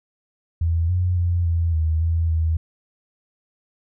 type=tone with pitch steps; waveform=sine; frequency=83.1 / 89.9 / 87.1 / 83.9 / 79.6 / 82.6 / 80.7 Hz; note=E2 / F#2 / F2 / E2 / D#2 / E2 / E2; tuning=+15 / -49 / -4 / +31 / +40 / +4 / -36 cents; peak=-17 dBFS; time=0.61-2.57 s; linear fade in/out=5 ms; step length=280 ms; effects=none